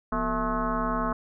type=tone with frequency modulation; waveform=sine; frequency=659.3 Hz; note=E5; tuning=in tune; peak=-24 dBFS; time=0.12-1.13 s; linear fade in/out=5 ms; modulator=208 Hz; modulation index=3.3; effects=none